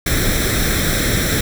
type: noise with comb filter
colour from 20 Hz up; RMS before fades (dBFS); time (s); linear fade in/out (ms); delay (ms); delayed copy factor
pink; -17; 0.06-1.41; 5; 0.53; +0.75
effects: none

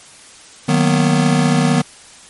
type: chord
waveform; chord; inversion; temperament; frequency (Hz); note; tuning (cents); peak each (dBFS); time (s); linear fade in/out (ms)
square; B major seventh; first; just; 154.34 / 185.21 / 231.5 / 246.9; D#3 / F#3 / A#3 / B3; -14 / +2 / -12 / 0; -16 / -19 / -22 / -17; 0.68-1.82; 10
effects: white hiss -41 dBFS RMS until 2.29 s + MP3 48 kbps

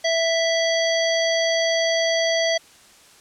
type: harmonic tone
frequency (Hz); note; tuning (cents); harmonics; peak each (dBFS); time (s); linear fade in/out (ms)
659.3; E5; 0; 1 / 3 / 5 / 7 / 9; -20 / -25 / -27 / -28 / -30; 0.04-2.58; 10
effects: white hiss -50 dBFS RMS until 3.2 s + low-pass 9000 Hz 12 dB/octave

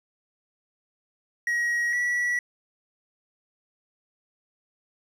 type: tone pair in turn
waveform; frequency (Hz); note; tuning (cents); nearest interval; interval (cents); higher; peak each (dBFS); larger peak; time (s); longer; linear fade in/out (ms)
triangle; 1900 / 1942.2; A#6 / B6; +33 / -29; unison; 38; second; -21; neither; 1.47-1.93 / 1.93-2.39; neither; 2
effects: resampled to 32000 Hz + 10-bit

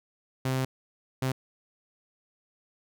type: tone bursts at uneven times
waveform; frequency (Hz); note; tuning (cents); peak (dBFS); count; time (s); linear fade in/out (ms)
sawtooth; 130.81; C3; 0; -22; 2; 0.45-0.65 / 1.22-1.32; 5
effects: none

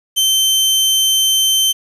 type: tone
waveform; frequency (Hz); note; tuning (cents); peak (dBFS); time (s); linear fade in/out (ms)
sawtooth; 3100; G7; -20; -8; 0.16-1.73; 20
effects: resampled to 32000 Hz + 7-bit

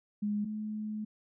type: tone pair in turn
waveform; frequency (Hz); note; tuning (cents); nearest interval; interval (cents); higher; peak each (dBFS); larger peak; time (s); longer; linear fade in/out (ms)
sine; 207.7 / 213.7; G#3 / G#3; 0 / +50; unison; 50; second; -29 / -34; first; 0.22-0.45 / 0.45-1.05; second; 10
effects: none

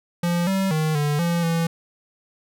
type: tone with pitch steps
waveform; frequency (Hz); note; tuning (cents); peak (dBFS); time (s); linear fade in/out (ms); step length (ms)
square; 173 / 192.7 / 156.2 / 147.1 / 170.9 / 166.4; F3 / G3 / D#3 / D3 / F3 / E3; -16 / -29 / +7 / +3 / -37 / +17; -20; 0.23-1.67; 5; 240
effects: none

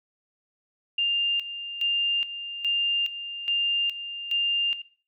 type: tone with tremolo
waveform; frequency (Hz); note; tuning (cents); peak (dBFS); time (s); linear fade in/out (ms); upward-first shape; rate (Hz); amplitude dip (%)
sine; 2800; F7; +4; -21; 0.98-4.82; 5; square; 1.2; 70
effects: noise-tail reverb RT60 0.4 s tail -17 dB re dry

